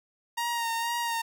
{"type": "tone with vibrato", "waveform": "sawtooth", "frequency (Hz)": 932, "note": "A#5", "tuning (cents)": -1, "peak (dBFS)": -24, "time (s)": [0.37, 1.22], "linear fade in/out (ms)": 10, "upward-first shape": "sine", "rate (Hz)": 2.1, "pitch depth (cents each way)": 30, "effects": []}